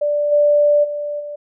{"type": "tone with level steps", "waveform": "sine", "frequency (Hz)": 587.3, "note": "D5", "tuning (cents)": 0, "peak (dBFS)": [-15, -10, -21, -26], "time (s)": [0.01, 1.36], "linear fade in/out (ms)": 10, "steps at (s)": [0.31, 0.83, 1.19], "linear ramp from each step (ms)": 20, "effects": []}